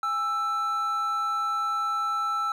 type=tone pair together; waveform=triangle; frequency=820.6 / 1325 Hz; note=G#5 / E6; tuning=-21 / +9 cents; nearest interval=minor sixth; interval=830 cents; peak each=-34 / -23 dBFS; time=0.03-2.52 s; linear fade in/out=2 ms; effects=none